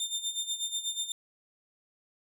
25% pulse tone with tremolo, 3611 Hz, A7, 44 cents sharp, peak -25 dBFS, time 0-1.12 s, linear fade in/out 2 ms, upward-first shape sine, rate 8.2 Hz, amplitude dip 75%, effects none

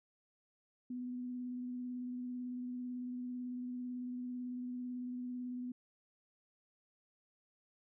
sine tone with vibrato, 248.3 Hz, B3, 9 cents sharp, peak -39 dBFS, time 0.9-5.72 s, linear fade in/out 5 ms, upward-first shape triangle, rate 18 Hz, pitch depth 19 cents each way, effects none

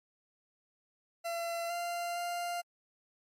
40% pulse tone with pitch steps, 678 / 693 / 698 Hz, E5 / F5 / F5, +49 / -14 / -1 cents, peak -33 dBFS, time 1.24-2.62 s, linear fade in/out 20 ms, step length 460 ms, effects MP3 64 kbps

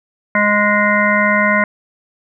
harmonic tone, 207.7 Hz, G#3, in tune, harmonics 1 / 3 / 5 / 7 / 9 / 10, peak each -18 / -18 / -18 / -18 / -18 / -18 dBFS, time 0.35-1.64 s, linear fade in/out 2 ms, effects none

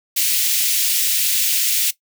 white high-pass noise, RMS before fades -18 dBFS, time 0.16-1.91 s, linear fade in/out 10 ms, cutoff 2300 Hz, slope 24 dB/octave, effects noise-tail reverb RT60 0.1 s tail -17 dB re dry

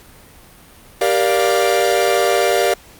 45% pulse chord, G minor seventh, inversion none, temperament equal with one note detuned, 392 / 471.6 / 587.3 / 698.5 Hz, G4 / Bb4 / D5 / F5, 0 / +20 / 0 / 0 cents, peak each -19 dBFS, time 1.01-2.74 s, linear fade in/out 5 ms, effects pink hiss -44 dBFS RMS until 2.99 s + Opus 48 kbps

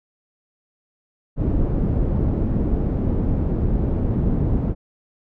pink low-pass noise, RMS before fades -20 dBFS, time 1.36-4.75 s, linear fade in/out 50 ms, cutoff 310 Hz, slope 12 dB/octave, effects none

